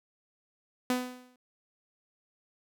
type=tone with exponential decay; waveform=sawtooth; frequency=250.6 Hz; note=B3; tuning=25 cents sharp; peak=-20 dBFS; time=0.9-1.36 s; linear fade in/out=2 ms; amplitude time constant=100 ms; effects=none